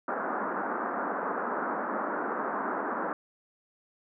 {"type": "band-pass noise", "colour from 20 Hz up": "white", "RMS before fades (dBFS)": -32, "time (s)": [0.08, 3.13], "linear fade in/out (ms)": 2, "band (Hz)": [200, 1500], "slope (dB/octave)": 48, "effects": []}